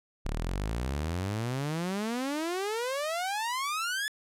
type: exponential sweep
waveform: sawtooth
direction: up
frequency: 34.64 to 1746 Hz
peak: -26 dBFS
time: 0.25-4.08 s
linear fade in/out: 0 ms
effects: low-pass 12000 Hz 12 dB/octave